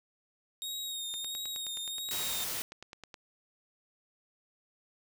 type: tone with vibrato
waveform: sawtooth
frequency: 3729 Hz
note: A#7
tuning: in tune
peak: -33 dBFS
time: 0.62-2.44 s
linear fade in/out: 0 ms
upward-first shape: sine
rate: 1.5 Hz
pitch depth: 36 cents each way
type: click train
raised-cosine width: 0.2 ms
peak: -28 dBFS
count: 20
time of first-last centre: 1.14-3.142 s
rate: 9.49 Hz
type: noise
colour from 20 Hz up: white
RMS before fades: -36 dBFS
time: 2.11-2.62 s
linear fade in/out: 0 ms
effects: none